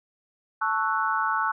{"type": "chord", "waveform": "sine", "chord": "F# minor seventh", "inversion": "first", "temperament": "equal", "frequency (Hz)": [880, 1108.7, 1318.5, 1480], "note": ["A5", "C#6", "E6", "F#6"], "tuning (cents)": [0, 0, 0, 0], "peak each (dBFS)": -28, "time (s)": [0.61, 1.52], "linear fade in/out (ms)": 10, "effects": []}